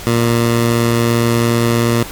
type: tone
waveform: 15% pulse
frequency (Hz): 117.2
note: A#2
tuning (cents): +10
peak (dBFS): -5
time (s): 0.07-2.03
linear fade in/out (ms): 0
effects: pink hiss -30 dBFS RMS until 2.11 s + MP3 96 kbps